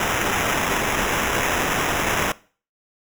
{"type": "noise with sample-and-hold", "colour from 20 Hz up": "violet", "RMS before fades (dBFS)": -22, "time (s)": [0, 2.32], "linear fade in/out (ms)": 2, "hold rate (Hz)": 4410, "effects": ["noise-tail reverb RT60 0.4 s tail -20 dB re dry"]}